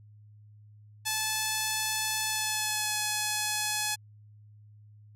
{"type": "tone with pitch glide", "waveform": "5% pulse", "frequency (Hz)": [868, 848.2], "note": ["A5", "G#5"], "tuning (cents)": [-24, 36], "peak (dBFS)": -16, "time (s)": [1.05, 3.96], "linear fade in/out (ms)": 20, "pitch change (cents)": -40, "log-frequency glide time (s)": [2.27, 2.97], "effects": ["added 105 Hz sine -51 dBFS peak until 5.15 s"]}